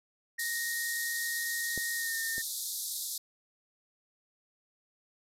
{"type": "tone with pitch glide", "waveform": "triangle", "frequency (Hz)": [1864.7, 1821.1], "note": ["A#6", "A#6"], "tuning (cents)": [0, -41], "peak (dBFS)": -32, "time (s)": [0.38, 2.42], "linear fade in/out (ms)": 10, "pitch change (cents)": -41, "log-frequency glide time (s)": [1.96, 2.16]}
{"type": "band-pass noise", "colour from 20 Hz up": "white", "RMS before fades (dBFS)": -37, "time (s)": [0.39, 3.18], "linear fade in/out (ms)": 5, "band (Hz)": [3600, 14000], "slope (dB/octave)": 96}
{"type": "clicks", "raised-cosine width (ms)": 2, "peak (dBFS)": [-26, -32], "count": 2, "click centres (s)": [1.777, 2.381]}
{"effects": []}